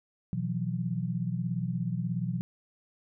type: chord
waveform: sine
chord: B suspended fourth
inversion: none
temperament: equal with one note detuned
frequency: 123.47 / 164.81 / 181.61 Hz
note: B2 / E3 / F#3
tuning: 0 / 0 / -32 cents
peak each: -33 dBFS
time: 0.33-2.41 s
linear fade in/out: 0 ms
effects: none